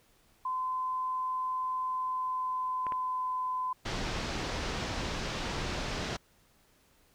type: tone with pitch glide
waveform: sine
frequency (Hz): 1025 to 1016.2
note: C6 to B5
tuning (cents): -36 to +49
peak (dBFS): -30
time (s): 0.45-3.73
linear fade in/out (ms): 5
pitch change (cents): -15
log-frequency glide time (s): 1.84-3.29
type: clicks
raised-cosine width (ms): 0.5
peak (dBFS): -25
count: 2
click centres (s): 2.867 / 2.922
type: low-pass noise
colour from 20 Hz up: pink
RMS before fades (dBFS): -35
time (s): 3.85-6.17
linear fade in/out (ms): 10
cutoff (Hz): 5900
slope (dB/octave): 24
effects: pink hiss -66 dBFS RMS until 7.14 s

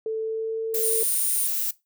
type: tone with pitch glide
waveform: sine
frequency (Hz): 441.9 to 447.3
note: A4 to A4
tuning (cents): +7 to +28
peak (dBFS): -24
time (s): 0.06-1.03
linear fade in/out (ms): 2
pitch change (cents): +21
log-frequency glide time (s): 0.19-0.6
type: noise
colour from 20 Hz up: violet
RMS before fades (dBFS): -26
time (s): 0.74-1.71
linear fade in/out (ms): 5
type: tone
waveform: sine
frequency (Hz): 9530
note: D9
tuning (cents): +24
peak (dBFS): -24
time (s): 0.83-1.47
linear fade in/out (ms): 2
effects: noise-tail reverb RT60 0.2 s tail -19 dB re dry

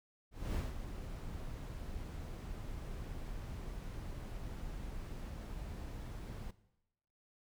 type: noise with ADSR envelope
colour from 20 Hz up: brown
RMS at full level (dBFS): -35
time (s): 0.31-6.51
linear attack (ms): 250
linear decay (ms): 170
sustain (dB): -9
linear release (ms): 5
effects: noise-tail reverb RT60 0.9 s tail -18 dB re dry

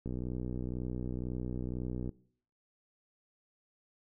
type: click train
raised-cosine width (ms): 3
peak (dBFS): -25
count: 127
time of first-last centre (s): 0.06-2.092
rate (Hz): 62
effects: noise-tail reverb RT60 0.6 s tail -22 dB re dry

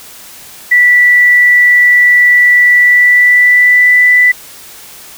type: tone with pitch glide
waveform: sine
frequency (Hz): 1962 to 1983.7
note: B6 to B6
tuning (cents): -12 to +7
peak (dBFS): -3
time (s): 0.71-4.32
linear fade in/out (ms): 10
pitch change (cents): +19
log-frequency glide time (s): 2.79-3.93
effects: white hiss -33 dBFS RMS until 5.17 s

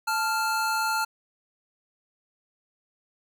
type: tone pair together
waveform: square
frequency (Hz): 878 / 1390.2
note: A5 / F6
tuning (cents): -4 / -8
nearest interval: minor sixth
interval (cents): 796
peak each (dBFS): -28 / -27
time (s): 0.07-1.05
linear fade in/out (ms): 10
effects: none

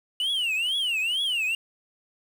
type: tone with vibrato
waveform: triangle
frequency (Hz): 2900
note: F#7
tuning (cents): -35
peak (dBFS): -22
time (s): 0.2-1.55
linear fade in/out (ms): 2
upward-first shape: triangle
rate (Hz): 2.2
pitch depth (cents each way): 280
effects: 8-bit

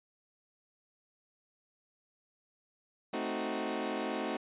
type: chord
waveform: 20% pulse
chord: A diminished seventh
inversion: none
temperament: equal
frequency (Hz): 220 / 261.6 / 311.1 / 370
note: A3 / C4 / Eb4 / Gb4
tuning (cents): 0 / 0 / 0 / 0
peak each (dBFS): -34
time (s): 3.13-4.37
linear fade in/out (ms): 5
effects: resampled to 8000 Hz

